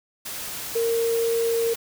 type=tone in noise; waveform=sine; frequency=461 Hz; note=A#4; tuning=19 cents flat; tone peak=-20 dBFS; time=0.75-1.74 s; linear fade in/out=10 ms; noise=white; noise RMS=-33 dBFS; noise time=0.25-1.76 s; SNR=+10 dB; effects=none